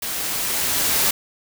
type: noise with level ramp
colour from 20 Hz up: white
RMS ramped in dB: -27 to -18 dBFS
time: 0.02-1.11 s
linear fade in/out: 5 ms
effects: none